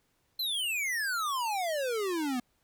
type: exponential sweep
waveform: square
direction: down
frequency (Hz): 4186 to 239.3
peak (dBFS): -30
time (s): 0.39-2.4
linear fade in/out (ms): 5
effects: pink hiss -73 dBFS RMS until 2.63 s

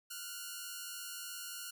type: tone pair together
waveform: 5% pulse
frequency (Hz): 1396.9 / 1480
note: F6 / F#6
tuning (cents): 0 / 0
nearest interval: minor second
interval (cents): 100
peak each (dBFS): -33 / -35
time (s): 0.1-1.71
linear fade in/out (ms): 10
effects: none

